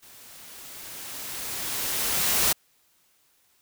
white noise with level ramp, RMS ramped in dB -50 to -21 dBFS, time 0.02-2.53 s, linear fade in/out 10 ms, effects white hiss -65 dBFS RMS until 3.61 s

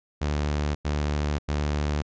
sawtooth tone bursts, 73.9 Hz, D2, 11 cents sharp, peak -20 dBFS, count 3, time 0.21-2.022 s, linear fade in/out 10 ms, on 540 ms, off 96 ms, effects resampled to 16000 Hz

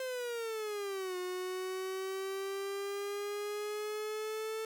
45% pulse exponential two-way sweep, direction down then up, 524 to 362.2 to 442.7 Hz, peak -36 dBFS, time 0-4.65 s, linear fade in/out 2 ms, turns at 1.17 s, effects none

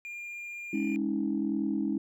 triangle tone, 2405 Hz, D7, 41 cents sharp, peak -36 dBFS, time 0.05-0.96 s, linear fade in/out 0 ms
sine chord, Ab suspended fourth, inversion none, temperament equal with one note detuned, 207.7 / 277.2 / 319 Hz, Ab3 / Db4 / Eb4, 0 / 0 / +43 cents, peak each -31 dBFS, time 0.73-1.98 s, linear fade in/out 5 ms
effects tanh soft clip ceiling -18 dBFS

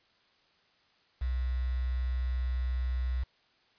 sine tone with quantisation, 62.9 Hz, B1, 32 cents sharp, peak -28 dBFS, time 1.21-3.24 s, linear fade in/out 10 ms, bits 8, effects white hiss -67 dBFS RMS until 3.78 s + resampled to 11025 Hz

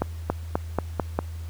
accelerating click train, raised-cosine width 1 ms, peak -8 dBFS, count 6, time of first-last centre 0.02-1.19 s, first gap 280 ms, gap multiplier 0.91, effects added 82 Hz sine -32 dBFS peak until 1.49 s + pink hiss -51 dBFS RMS until 1.49 s

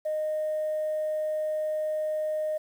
sine tone, 617 Hz, D#5, 15 cents flat, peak -25 dBFS, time 0.05-2.58 s, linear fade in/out 10 ms, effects tanh soft clip ceiling -23 dBFS + 9-bit

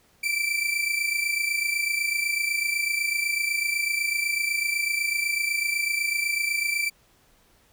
40% pulse tone pair together, 2318 / 2346 Hz, D7 / D7, -23 / -2 cents, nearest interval unison, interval 21 cents, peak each -27 / -25 dBFS, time 0.23-6.9 s, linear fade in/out 10 ms, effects pink hiss -61 dBFS RMS until 7.72 s

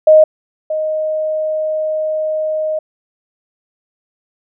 sine tone pair in turn, 622.3 / 622.3 Hz, D#5 / D#5, 0 / 0 cents, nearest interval unison, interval 0 cents, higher neither, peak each -3 / -15 dBFS, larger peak first, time 0.07-0.24 / 0.7-2.79 s, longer second, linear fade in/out 5 ms, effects none

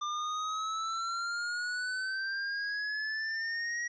square exponential sweep, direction up, 1192 to 1911 Hz, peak -33 dBFS, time 0.01-3.88 s, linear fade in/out 10 ms, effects resampled to 16000 Hz + 12-bit

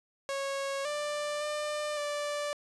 sawtooth tone with pitch steps, 550 / 591 / 598 / 586 Hz, C#5 / D5 / D5 / D5, -14 / +11 / +31 / -4 cents, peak -28 dBFS, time 0.29-2.53 s, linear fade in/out 0 ms, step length 560 ms, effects resampled to 22050 Hz + 9-bit

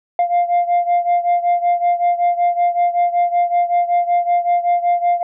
sine beating tone pair, 698.5 / 703.8 Hz, F5 / F5, 0 / +13 cents, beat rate 5.3 Hz, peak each -13 / -16 dBFS, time 0.19-5.23 s, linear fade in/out 2 ms, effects tanh soft clip ceiling -10 dBFS

